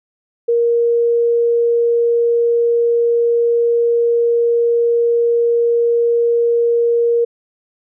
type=tone; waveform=sine; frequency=469.8 Hz; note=A#4; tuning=13 cents sharp; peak=-11 dBFS; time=0.48-7.25 s; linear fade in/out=10 ms; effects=none